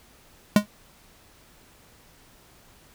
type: tone with exponential decay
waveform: square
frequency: 207.7 Hz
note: G#3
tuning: in tune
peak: -10 dBFS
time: 0.56-0.66 s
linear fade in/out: 2 ms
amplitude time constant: 20 ms
effects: pink hiss -55 dBFS RMS until 2.94 s